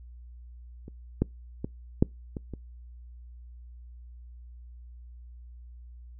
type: clicks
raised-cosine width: 3 ms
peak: -29 / -10 / -18 / -6 / -21 / -24 dBFS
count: 6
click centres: 0.881 / 1.22 / 1.645 / 2.025 / 2.368 / 2.537 s
effects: noise-tail reverb RT60 0.2 s tail -26 dB re dry + added 60 Hz sine -44 dBFS peak until 6.19 s